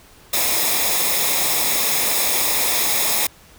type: noise with comb filter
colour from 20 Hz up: white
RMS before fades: -19 dBFS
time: 0.33-3.27 s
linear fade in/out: 5 ms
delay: 0.67 ms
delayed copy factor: -0.6
effects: pink hiss -48 dBFS RMS until 3.58 s